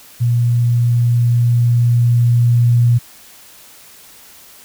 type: tone with level ramp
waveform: sine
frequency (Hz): 119.5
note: A#2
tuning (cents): +43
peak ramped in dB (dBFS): -11 to -8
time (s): 0.2-2.99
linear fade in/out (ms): 20
effects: white hiss -42 dBFS RMS until 4.64 s